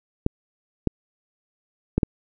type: clicks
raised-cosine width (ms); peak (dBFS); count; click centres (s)
3; -6; 4; 0.264 / 0.873 / 1.98 / 2.032
effects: none